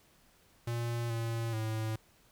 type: tone with pitch steps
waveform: square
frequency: 117.9 / 115.1 / 110.1 Hz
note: A#2 / A#2 / A2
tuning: +20 / -22 / +2 cents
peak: -33 dBFS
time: 0.67-1.96 s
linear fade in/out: 5 ms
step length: 430 ms
effects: pink hiss -65 dBFS RMS until 2.31 s